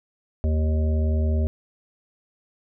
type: harmonic tone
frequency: 77.78 Hz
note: D#2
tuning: in tune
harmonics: 1 / 3 / 5 / 7 / 8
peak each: -19 / -30 / -35 / -39 / -36 dBFS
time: 0.44-1.47 s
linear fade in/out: 0 ms
effects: none